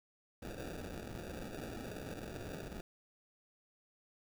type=noise with sample-and-hold; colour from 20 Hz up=blue; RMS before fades=-45 dBFS; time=0.42-2.81 s; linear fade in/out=5 ms; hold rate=1050 Hz; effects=none